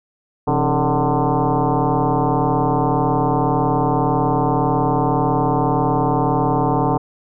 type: tone with frequency modulation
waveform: sine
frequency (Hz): 311.1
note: D#4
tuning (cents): 0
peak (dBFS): -14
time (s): 0.47-6.98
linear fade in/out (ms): 10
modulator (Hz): 146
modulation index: 4.8
effects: none